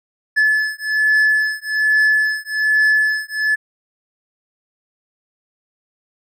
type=beating tone pair; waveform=triangle; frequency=1725 / 1726.2 Hz; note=A6 / A6; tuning=-35 / -34 cents; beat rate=1.2 Hz; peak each=-15 dBFS; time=0.36-3.56 s; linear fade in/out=20 ms; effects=none